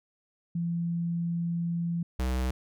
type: tone pair in turn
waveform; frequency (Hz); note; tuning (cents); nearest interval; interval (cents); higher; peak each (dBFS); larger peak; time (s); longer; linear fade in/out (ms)
sine / square; 170 / 63.68; F3 / C2; -46 / -46; octave + perfect fourth; 1700; first; -27; neither; 0.55-2.03 / 2.19-2.51; first; 5
effects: none